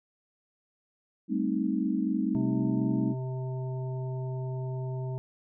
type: chord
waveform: sine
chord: A half-diminished seventh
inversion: third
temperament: equal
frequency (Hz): 196 / 220 / 261.6 / 311.1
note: G3 / A3 / C4 / Eb4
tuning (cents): 0 / 0 / 0 / 0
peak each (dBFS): -31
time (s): 1.28-3.15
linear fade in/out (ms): 50
type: harmonic tone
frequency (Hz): 129.3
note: C3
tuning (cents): -20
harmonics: 1 / 3 / 5 / 7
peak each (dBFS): -31 / -41 / -45 / -48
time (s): 2.35-5.18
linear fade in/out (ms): 0
effects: none